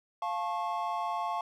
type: chord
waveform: triangle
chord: F augmented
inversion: none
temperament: just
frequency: 698.5 / 873.1 / 1091.3 Hz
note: F5 / A5 / C#6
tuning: 0 / -14 / -27 cents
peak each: -33 dBFS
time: 0.22-1.41 s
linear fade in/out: 2 ms
effects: none